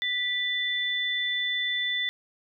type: tone pair together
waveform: sine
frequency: 1970 / 3514 Hz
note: B6 / A7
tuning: -5 / -3 cents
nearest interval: minor seventh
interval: 1002 cents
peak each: -28 dBFS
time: 0.02-2.09 s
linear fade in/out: 0 ms
effects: none